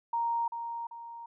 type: tone with echo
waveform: sine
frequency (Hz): 932.3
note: A#5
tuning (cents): 0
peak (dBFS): -27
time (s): 0.13-0.48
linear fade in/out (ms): 5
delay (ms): 390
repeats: 2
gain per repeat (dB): -7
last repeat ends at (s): 1.26
effects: none